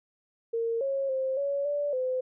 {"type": "tone with pitch steps", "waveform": "sine", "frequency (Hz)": [459.6, 546, 527, 562, 580, 512], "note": ["A#4", "C#5", "C5", "C#5", "D5", "C5"], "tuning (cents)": [-25, -26, 12, 24, -22, -38], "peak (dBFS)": -26, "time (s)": [0.53, 2.21], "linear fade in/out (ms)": 10, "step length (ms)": 280, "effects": []}